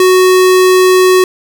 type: tone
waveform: square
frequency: 370 Hz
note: F#4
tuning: in tune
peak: -5 dBFS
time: 0-1.24 s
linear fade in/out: 2 ms
effects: none